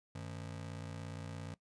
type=ring-modulated tone; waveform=35% pulse; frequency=123.47 Hz; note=B2; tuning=in tune; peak=-38 dBFS; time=0.15-1.54 s; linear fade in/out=0 ms; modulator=28.6 Hz; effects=noise-tail reverb RT60 0.1 s tail -19 dB re dry + resampled to 22050 Hz